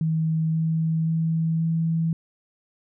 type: tone with pitch steps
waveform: sine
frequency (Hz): 160 / 161.21 / 162.42 / 163.65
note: D#3 / E3 / E3 / E3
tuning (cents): +49 / -38 / -25 / -12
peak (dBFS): -20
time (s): 0.01-2.13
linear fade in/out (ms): 2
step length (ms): 530
effects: none